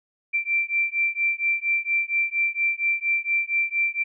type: beating tone pair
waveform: sine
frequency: 2349 / 2353.3 Hz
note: D7 / D7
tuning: 0 / +3 cents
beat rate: 4.3 Hz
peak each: -24 / -24 dBFS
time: 0.33-4.04 s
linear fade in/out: 20 ms
effects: none